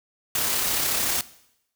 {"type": "noise with amplitude modulation", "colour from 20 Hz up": "white", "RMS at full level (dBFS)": -23, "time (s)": [0.35, 1.21], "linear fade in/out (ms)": 2, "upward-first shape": "sine", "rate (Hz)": 33.8, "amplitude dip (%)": 30, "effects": ["noise-tail reverb RT60 0.8 s tail -18 dB re dry"]}